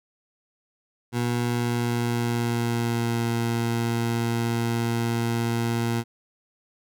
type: tone with pitch glide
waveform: 20% pulse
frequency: 120 to 116.79 Hz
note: B2 to A#2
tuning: -49 to +4 cents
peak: -18 dBFS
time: 1.12-6.04 s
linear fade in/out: 50 ms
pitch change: -47 cents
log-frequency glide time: 1.46-3.25 s
effects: none